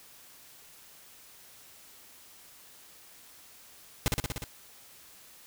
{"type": "noise with echo", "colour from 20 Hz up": "pink", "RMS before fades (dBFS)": -25, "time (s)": [4.06, 4.08], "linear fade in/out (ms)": 0, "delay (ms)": 60, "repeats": 6, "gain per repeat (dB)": -2, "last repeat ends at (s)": 4.44, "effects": ["white hiss -54 dBFS RMS until 5.46 s"]}